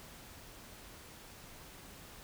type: silence
effects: pink hiss -53 dBFS RMS until 2.23 s